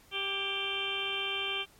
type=harmonic tone with a mistuned harmonic; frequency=392 Hz; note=G4; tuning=in tune; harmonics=1 / 2 / 3 / 4 / 6 / 7 / 8 / 9; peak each=-41 / -45 / -42 / -44 / -37 / -39 / -34 / -45 dBFS; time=0.11-1.66 s; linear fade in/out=50 ms; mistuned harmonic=4; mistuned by=+28 cents; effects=pink hiss -60 dBFS RMS until 1.79 s + MP3 64 kbps